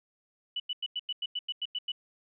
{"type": "tone bursts", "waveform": "sine", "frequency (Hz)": 2962, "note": "F#7", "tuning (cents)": 1, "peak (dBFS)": -30, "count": 11, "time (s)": [0.56, 1.919], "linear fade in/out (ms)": 5, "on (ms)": 39, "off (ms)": 93, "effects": []}